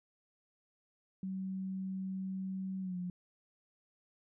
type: tone with pitch glide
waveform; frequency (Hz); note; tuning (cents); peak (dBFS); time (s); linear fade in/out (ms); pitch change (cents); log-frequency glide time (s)
sine; 189.8 to 179.15; F#3 to F3; +44 to +44; -36; 1.23-3.1; 2; -100; 2.81-2.97
effects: none